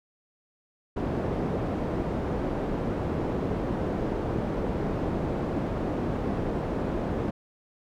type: low-pass noise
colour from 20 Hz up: white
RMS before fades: -29 dBFS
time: 0.96-7.31 s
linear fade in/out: 10 ms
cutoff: 430 Hz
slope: 12 dB/octave
effects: none